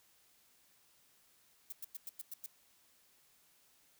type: noise bursts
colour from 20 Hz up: violet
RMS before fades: -44 dBFS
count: 7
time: 1.7-2.461 s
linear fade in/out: 2 ms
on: 23 ms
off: 100 ms
effects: white hiss -69 dBFS RMS until 3.99 s